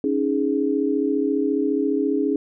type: chord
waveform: sine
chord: C# suspended second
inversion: none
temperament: just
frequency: 277.2 / 311.8 / 415.8 Hz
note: C#4 / D#4 / G#4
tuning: 0 / +4 / +2 cents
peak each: -22 / -24 / -23 dBFS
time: 0.04-2.36 s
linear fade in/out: 2 ms
effects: none